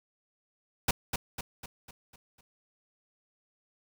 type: noise with echo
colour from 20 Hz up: pink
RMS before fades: -25 dBFS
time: 0.88-0.91 s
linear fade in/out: 5 ms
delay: 250 ms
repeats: 6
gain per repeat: -6 dB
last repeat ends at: 2.41 s
effects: none